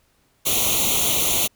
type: noise with comb filter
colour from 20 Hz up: white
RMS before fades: -20 dBFS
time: 0.45-1.48 s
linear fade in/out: 20 ms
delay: 0.3 ms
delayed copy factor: +0.95
effects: pink hiss -63 dBFS RMS until 1.55 s